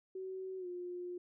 sine tone with pitch glide, 377.1 to 355.9 Hz, F#4 to F4, +33 to +33 cents, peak -40 dBFS, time 0.15-1.18 s, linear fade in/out 5 ms, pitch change -100 cents, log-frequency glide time 0.58-0.67 s, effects none

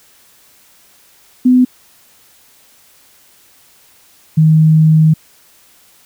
sine tone pair in turn, 251.9 / 157.3 Hz, B3 / D#3, +34 / +19 cents, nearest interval minor sixth, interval 815 cents, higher first, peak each -5 dBFS, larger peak neither, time 1.45-1.65 / 4.37-5.14 s, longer second, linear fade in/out 10 ms, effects white hiss -48 dBFS RMS until 6.05 s

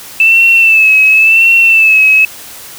sine tone with vibrato, 2637 Hz, E7, in tune, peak -3 dBFS, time 0.2-2.25 s, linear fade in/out 2 ms, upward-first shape sine, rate 0.93 Hz, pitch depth 53 cents each way, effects white hiss -30 dBFS RMS until 2.78 s

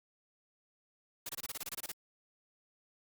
white noise bursts, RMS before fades -40 dBFS, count 12, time 1.26-1.919 s, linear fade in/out 5 ms, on 32 ms, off 25 ms, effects Opus 48 kbps

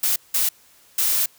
blue noise bursts at uneven times, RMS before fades -20 dBFS, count 3, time 0.03-0.16 / 0.34-0.49 / 0.98-1.26 s, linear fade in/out 5 ms, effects white hiss -54 dBFS RMS until 1.38 s

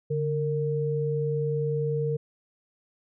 sine tone pair together, 144.9 / 460 Hz, D3 / A#4, -23 / -23 cents, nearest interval octave + minor sixth, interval 2000 cents, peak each -27 dBFS, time 0.1-2.17 s, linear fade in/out 10 ms, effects none

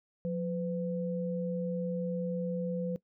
sine tone pair together, 178.3 / 504.3 Hz, F3 / B4, +36 / +36 cents, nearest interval octave + tritone, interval 1800 cents, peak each -32 / -35 dBFS, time 0.25-2.96 s, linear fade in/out 0 ms, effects noise-tail reverb RT60 0.1 s tail -20 dB re dry

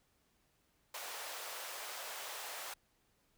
pink high-pass noise, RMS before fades -45 dBFS, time 0.94-2.74 s, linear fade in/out 5 ms, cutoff 560 Hz, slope 24 dB/octave, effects pink hiss -75 dBFS RMS until 3.37 s

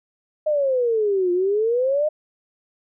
sine exponential two-way sweep, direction down then up, 622.3 to 349.2 to 622.3 Hz, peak -17 dBFS, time 0.46-2.09 s, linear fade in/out 10 ms, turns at 1.32 s, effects none

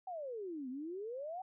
sine exponential two-way sweep, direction down then up, 772 to 246.9 to 772 Hz, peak -40 dBFS, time 0.07-1.42 s, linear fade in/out 5 ms, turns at 0.69 s, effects none

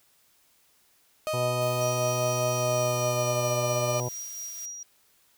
35% pulse tone with pitch glide, 622.3 to 601.4 Hz, D#5 to D5, 0 to +41 cents, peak -25 dBFS, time 1.27-4 s, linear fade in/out 0 ms, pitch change -59 cents, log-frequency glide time 2.54-3.53 s
harmonic tone, 123.47 Hz, B2, in tune, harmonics 1 / 2 / 3 / 4 / 5 / 6 / 7 / 8, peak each -30 / -42 / -37 / -37 / -36 / -43 / -42 / -41 dBFS, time 1.33-4.09 s, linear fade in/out 10 ms
blue noise, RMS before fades -45 dBFS, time 1.61-4.66 s, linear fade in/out 5 ms
sine tone with tremolo, 5740 Hz, F8, 47 cents sharp, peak -34 dBFS, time 1.81-4.83 s, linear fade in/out 2 ms, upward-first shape sine, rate 4.3 Hz, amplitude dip 35%
effects white hiss -64 dBFS RMS until 5.37 s

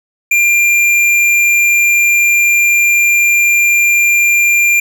sine tone with tanh clipping, 2388 Hz, D7, 28 cents sharp, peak -9 dBFS, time 0.31-4.8 s, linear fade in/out 5 ms, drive 15 dB, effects none

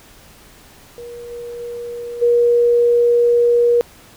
sine tone with level steps, 476.8 Hz, A#4, 39 cents sharp, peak -30 / -27 / -25 / -10 dBFS, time 0.98-3.81 s, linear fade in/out 0 ms, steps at 1.3 / 1.59 / 2.21 s, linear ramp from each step 20 ms, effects pink hiss -45 dBFS RMS until 4.16 s

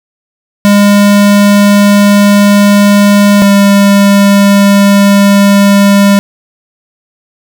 square tone pair in turn, 203.3 / 200.3 Hz, G#3 / G3, -37 / +38 cents, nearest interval unison, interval 25 cents, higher first, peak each -3 dBFS, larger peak neither, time 0.65-3.42 / 3.42-6.19 s, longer neither, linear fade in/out 0 ms, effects none

